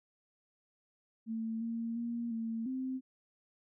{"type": "tone with pitch steps", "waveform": "sine", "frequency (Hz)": [224.3, 229.8, 235.1, 226.5, 260.1], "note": ["A3", "A#3", "A#3", "A#3", "C4"], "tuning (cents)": [34, -25, 15, -50, -10], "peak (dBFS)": -34, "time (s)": [1.26, 3.01], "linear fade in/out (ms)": 50, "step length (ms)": 350, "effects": []}